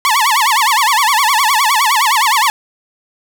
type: tone with vibrato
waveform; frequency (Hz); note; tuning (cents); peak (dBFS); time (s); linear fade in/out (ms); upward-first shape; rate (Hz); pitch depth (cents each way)
sawtooth; 987.8; B5; 0; -6; 0.05-2.5; 0; sine; 9.7; 260
effects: none